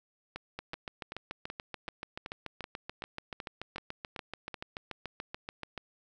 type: two click trains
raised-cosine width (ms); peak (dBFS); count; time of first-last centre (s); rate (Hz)
0.3; -23 / -22; 12 / 37; 0.36-4.543 / 0.59-5.777; 2.63 / 6.94
effects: none